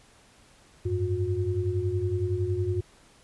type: tone cluster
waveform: sine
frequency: 92.1 / 102.9 / 360.5 Hz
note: F#2 / G#2 / F#4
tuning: -7 / -16 / -45 cents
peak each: -29 dBFS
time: 0.85-2.81 s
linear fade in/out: 10 ms
effects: pink hiss -57 dBFS RMS until 3.23 s + resampled to 24000 Hz